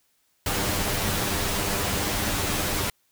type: noise with comb filter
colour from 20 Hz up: pink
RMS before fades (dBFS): -26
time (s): 0.46-2.9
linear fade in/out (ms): 2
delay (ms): 10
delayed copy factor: +0.6
effects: white hiss -68 dBFS RMS until 3.11 s